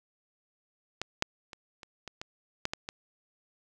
clicks, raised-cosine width 0.2 ms, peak -15 / -8 / -26 / -28 / -23 / -21 / -12 / -15 / -19 dBFS, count 9, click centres 1.016 / 1.224 / 1.532 / 1.832 / 2.077 / 2.215 / 2.654 / 2.735 / 2.889 s, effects none

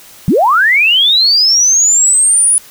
sine linear sweep, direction up, 135.4 to 9956 Hz, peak -6 dBFS, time 0.28-2.58 s, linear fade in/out 0 ms, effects white hiss -38 dBFS RMS until 2.7 s

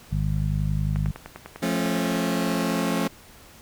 harmonic tone, 51.2 Hz, G#1, 24 cents flat, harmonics 1 / 2 / 3 / 4, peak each -26 / -28 / -25 / -34 dBFS, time 0.11-1.12 s, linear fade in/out 20 ms
click train, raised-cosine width 0.5 ms, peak -21 dBFS, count 13, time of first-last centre 0.96-2.16 s, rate 10 Hz
sawtooth chord, F augmented, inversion none, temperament just, 174.61 / 218.3 / 272.8 Hz, F3 / A3 / C#4, 0 / -13 / -28 cents, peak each -23 dBFS, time 1.62-3.08 s, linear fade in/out 10 ms
effects pink hiss -49 dBFS RMS until 3.61 s

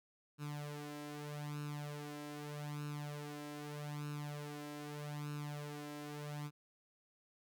sawtooth tone with flanger, 147.4 Hz, D3, 7 cents sharp, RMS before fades -45 dBFS, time 0.38-6.51 s, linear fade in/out 50 ms, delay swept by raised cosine 0.74 to 3.04 ms, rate 0.81 Hz, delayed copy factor +0.75, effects none

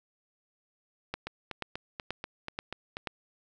two click trains, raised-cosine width 0.3 ms, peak -20 / -17 dBFS, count 8 / 5, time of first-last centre 1.27-2.969 / 1.14-3.072 s, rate 4.12 / 2.07 Hz, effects none

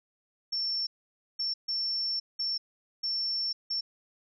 sine tone bursts at uneven times, 5420 Hz, E8, 47 cents sharp, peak -28 dBFS, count 6, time 0.52-0.87 / 1.39-1.54 / 1.68-2.2 / 2.39-2.58 / 3.03-3.53 / 3.7-3.81 s, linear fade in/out 10 ms, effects none

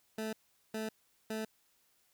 20% pulse tone bursts, 218.9 Hz, A3, 9 cents flat, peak -31 dBFS, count 3, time 0.18-1.45 s, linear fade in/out 5 ms, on 150 ms, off 410 ms, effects white hiss -72 dBFS RMS until 2.13 s

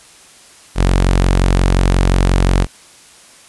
sawtooth tone, 45.65 Hz, F#1, 23 cents flat, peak -6 dBFS, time 0.75-2.67 s, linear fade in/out 50 ms, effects white hiss -43 dBFS RMS until 3.48 s + resampled to 24000 Hz

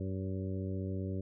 harmonic tone with a mistuned harmonic, 95.3 Hz, G2, 48 cents flat, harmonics 1 / 2 / 3 / 4 / 5 / 6, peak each -36 / -40 / -43 / -44 / -49 / -49 dBFS, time 0-1.21 s, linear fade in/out 5 ms, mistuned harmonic 6, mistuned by -18 cents, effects none

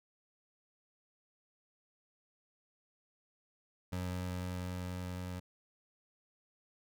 25% pulse tone with level ramp, 90.4 Hz, F#2, 40 cents flat, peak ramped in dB -32 to -36 dBFS, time 3.92-5.4 s, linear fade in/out 10 ms, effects none

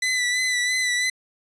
sawtooth tone with vibrato, 1993 Hz, B6, 15 cents sharp, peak -17 dBFS, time 0.02-1.1 s, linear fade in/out 5 ms, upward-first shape sine, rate 3 Hz, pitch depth 32 cents each way, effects resampled to 22050 Hz

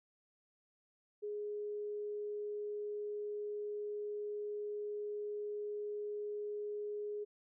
sine tone, 416.3 Hz, G#4, 4 cents sharp, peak -38 dBFS, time 1.22-7.25 s, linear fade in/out 20 ms, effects none

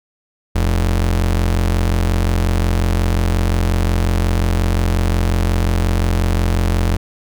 square ring-modulated tone, 64 Hz, C2, 38 cents flat, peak -11 dBFS, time 0.55-6.97 s, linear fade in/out 10 ms, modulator 22.8 Hz, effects none

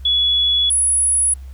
sine tone pair in turn, 3393 / 10232 Hz, G#7 / D#9, +36 / +47 cents, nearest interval octave + perfect fifth, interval 1911 cents, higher second, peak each -13 dBFS, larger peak neither, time 0.05-0.7 / 0.7-1.34 s, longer first, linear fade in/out 5 ms, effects added 66 Hz sine -31 dBFS peak until 1.53 s + pink hiss -54 dBFS RMS until 1.53 s

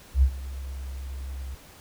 sine tone with ADSR envelope, 66.4 Hz, C2, 26 cents sharp, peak -13 dBFS, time 0.14-1.55 s, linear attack 84 ms, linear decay 74 ms, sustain -19 dB, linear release 7 ms, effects pink hiss -50 dBFS RMS until 1.8 s

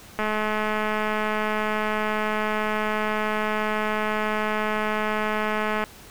click train, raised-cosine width 0.5 ms, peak -11 dBFS, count 1210, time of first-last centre 0.19-5.84 s, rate 214 Hz, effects pink hiss -46 dBFS RMS until 6.1 s

